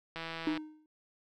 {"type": "click train", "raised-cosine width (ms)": 0.3, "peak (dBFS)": -24, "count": 69, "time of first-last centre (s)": [0.16, 0.575], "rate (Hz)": 164}
{"type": "tone with exponential decay", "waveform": "triangle", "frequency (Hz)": 308.4, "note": "D#4", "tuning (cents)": -15, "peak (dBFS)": -24, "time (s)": [0.47, 0.86], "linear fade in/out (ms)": 2, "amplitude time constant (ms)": 83}
{"effects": []}